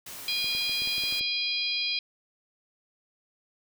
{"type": "noise", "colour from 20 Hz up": "white", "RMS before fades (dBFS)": -41, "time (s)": [0.06, 1.2], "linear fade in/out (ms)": 5}
{"type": "harmonic tone", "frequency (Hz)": 813, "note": "G#5", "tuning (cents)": -37, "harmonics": [3, 4, 5, 6], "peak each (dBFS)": [-32, -32, -32, -32], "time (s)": [0.28, 1.99], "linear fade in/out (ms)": 2}
{"type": "clicks", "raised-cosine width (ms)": 2, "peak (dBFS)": -32, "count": 9, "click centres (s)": [0.444, 0.55, 0.695, 0.82, 0.874, 0.981, 1.038, 1.125, 1.21]}
{"effects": []}